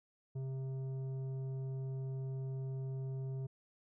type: tone with tanh clipping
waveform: sine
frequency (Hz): 132.9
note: C3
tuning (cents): +27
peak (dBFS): -39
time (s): 0.35-3.47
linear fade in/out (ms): 10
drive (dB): 9
effects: none

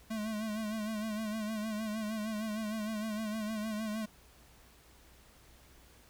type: tone with vibrato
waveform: square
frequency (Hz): 216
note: A3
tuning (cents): -32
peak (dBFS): -35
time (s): 0.1-4.06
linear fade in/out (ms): 10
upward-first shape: sine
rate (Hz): 6.5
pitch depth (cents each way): 58
effects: added 60 Hz sine -63 dBFS peak until 6.09 s + pink hiss -61 dBFS RMS until 6.09 s

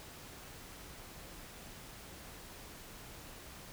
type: silence
effects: pink hiss -51 dBFS RMS until 3.72 s

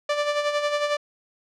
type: tone with tremolo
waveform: sawtooth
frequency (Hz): 587.3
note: D5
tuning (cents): 0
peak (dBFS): -16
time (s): 0.09-0.97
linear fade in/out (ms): 5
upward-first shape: sine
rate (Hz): 11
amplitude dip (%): 55
effects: low-pass 5000 Hz 12 dB/octave

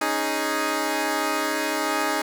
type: chord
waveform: 10% pulse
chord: C# suspended second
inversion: none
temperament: equal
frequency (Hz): 277.2 / 311.1 / 415.3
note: C#4 / D#4 / G#4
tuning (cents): 0 / 0 / 0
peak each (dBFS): -21 / -17 / -20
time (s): 0.01-2.22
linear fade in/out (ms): 5
effects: none

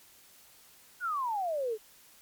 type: exponential sweep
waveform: sine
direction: down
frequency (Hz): 1508 to 415.3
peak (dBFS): -29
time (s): 1-1.78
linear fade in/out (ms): 50
effects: white hiss -58 dBFS RMS until 2.21 s + MP3 96 kbps

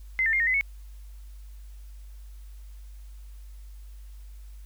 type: tone with pitch steps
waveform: sine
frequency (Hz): 2063 / 1799 / 2118 / 1853 / 2030 / 2207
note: C7 / A6 / C7 / A#6 / B6 / C#7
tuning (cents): -25 / +38 / +21 / -11 / +47 / -8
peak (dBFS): -21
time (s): 0.19-0.61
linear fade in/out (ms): 0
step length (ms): 70
effects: added 50 Hz sine -41 dBFS peak until 4.65 s + white hiss -62 dBFS RMS until 4.65 s

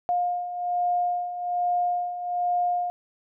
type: beating tone pair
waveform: sine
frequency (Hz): 709 / 710.2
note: F5 / F5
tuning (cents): +26 / +29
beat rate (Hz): 1.2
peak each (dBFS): -30 / -24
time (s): 0.09-2.9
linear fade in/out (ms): 0
effects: none

